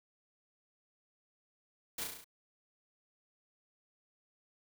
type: noise with echo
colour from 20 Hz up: white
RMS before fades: -39 dBFS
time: 1.98-2.04 s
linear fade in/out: 5 ms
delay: 34 ms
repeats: 6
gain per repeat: -3 dB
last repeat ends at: 2.244 s
effects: none